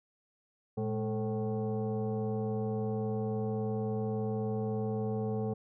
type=tone with frequency modulation; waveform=sine; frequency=114.8 Hz; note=A#2; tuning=26 cents flat; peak=-30 dBFS; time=0.77-5.54 s; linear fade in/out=10 ms; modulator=326 Hz; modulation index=1.4; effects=none

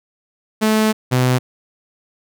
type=tone pair in turn; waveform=sawtooth; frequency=217.1 / 126.75 Hz; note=A3 / B2; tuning=-23 / +45 cents; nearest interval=major sixth; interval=932 cents; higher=first; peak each=-9 dBFS; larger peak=neither; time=0.61-0.93 / 1.11-1.39 s; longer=first; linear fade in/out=20 ms; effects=none

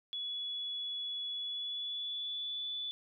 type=tone with pitch glide; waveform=sine; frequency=3396 to 3471 Hz; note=G#7 to A7; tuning=+38 to -24 cents; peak=-36 dBFS; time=0.13-2.91 s; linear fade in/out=0 ms; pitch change=+38 cents; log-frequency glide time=1.33-2.7 s; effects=none

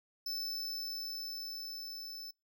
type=tone with level ramp; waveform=square; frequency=5274 Hz; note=E8; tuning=in tune; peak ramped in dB=-36 to -44 dBFS; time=0.26-2.31 s; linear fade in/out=5 ms; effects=noise-tail reverb RT60 0.3 s tail -26 dB re dry

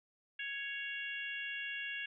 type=harmonic tone; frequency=555 Hz; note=C#5; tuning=2 cents sharp; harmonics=3 / 4 / 5 / 6; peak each=-42 / -46 / -42 / -50 dBFS; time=0.39-2.06 s; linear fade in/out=5 ms; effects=none

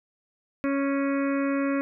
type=harmonic tone; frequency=277.1 Hz; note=C#4; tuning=1 cent flat; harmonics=1 / 2 / 4 / 5 / 6 / 7 / 8 / 9; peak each=-24 / -30 / -36 / -38 / -40 / -41 / -42 / -43 dBFS; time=0.64-1.81 s; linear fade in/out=0 ms; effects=none

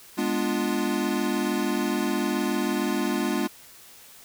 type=chord; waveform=square; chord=G# diminished seventh; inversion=none; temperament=equal; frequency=207.7 / 246.9 / 293.7 / 349.2 Hz; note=G#3 / B3 / D4 / F4; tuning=0 / 0 / 0 / 0 cents; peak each=-30 dBFS; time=0.17-3.48 s; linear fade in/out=20 ms; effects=white hiss -49 dBFS RMS until 4.24 s

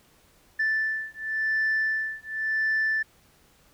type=beating tone pair; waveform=sine; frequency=1760 / 1760.92 Hz; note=A6 / A6; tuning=0 / +1 cents; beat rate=0.92 Hz; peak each=-26 dBFS; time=0.59-3.03 s; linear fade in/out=10 ms; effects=tanh soft clip ceiling -19 dBFS + pink hiss -60 dBFS RMS until 3.73 s

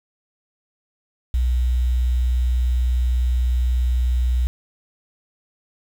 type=tone; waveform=sine; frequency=61.74 Hz; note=B1; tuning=in tune; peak=-16 dBFS; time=1.34-4.47 s; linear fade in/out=0 ms; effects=7-bit

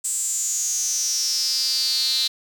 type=tone with high-pass filter sweep; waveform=square; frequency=140 Hz; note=C#3; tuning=18 cents sharp; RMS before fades=-23 dBFS; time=0.04-2.28 s; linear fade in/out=10 ms; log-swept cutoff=7900 to 4000 Hz; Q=9.3; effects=none

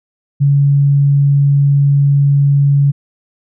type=tone; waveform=sine; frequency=141.2 Hz; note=C#3; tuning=32 cents sharp; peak=-7 dBFS; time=0.4-2.92 s; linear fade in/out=20 ms; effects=none

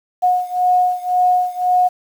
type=beating tone pair; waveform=sine; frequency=725 / 726.9 Hz; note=F#5 / F#5; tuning=-35 / -31 cents; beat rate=1.9 Hz; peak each=-15 / -17 dBFS; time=0.22-1.89 s; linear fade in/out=20 ms; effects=7-bit

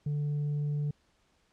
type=tone with tanh clipping; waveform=sine; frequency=146.83 Hz; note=D3; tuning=in tune; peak=-29 dBFS; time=0.06-0.91 s; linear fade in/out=5 ms; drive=2 dB; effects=pink hiss -70 dBFS RMS until 1.52 s + low-pass 7000 Hz 12 dB/octave

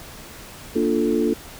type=chord; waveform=sine; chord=Bb major seventh; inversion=none; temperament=equal; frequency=233.1 / 293.7 / 349.2 / 440 Hz; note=Bb3 / D4 / F4 / A4; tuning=0 / 0 / 0 / 0 cents; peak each=-23 dBFS; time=0.75-1.34 s; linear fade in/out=10 ms; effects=pink hiss -40 dBFS RMS until 1.59 s

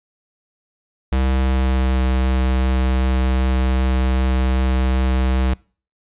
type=tone with pitch glide; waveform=square; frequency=65.41 to 64.47 Hz; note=C2 to C2; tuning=0 to -25 cents; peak=-16 dBFS; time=1.12-5.54 s; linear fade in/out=5 ms; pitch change=-25 cents; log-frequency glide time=1.35-2 s; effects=noise-tail reverb RT60 0.4 s tail -24 dB re dry + resampled to 8000 Hz

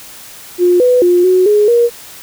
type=tone with pitch steps; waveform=sine; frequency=355.3 / 497.2 / 354.1 / 368.9 / 417.7 / 473.8 Hz; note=F4 / B4 / F4 / F#4 / G#4 / A#4; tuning=+30 / +12 / +24 / -5 / +10 / +28 cents; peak=-6 dBFS; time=0.58-1.9 s; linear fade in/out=50 ms; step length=220 ms; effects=white hiss -34 dBFS RMS until 2.22 s

